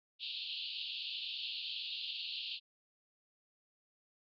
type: band-pass noise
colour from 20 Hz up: pink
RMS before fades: -42 dBFS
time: 0.19-2.6 s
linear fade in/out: 50 ms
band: 2700 to 4500 Hz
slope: 96 dB/octave
effects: none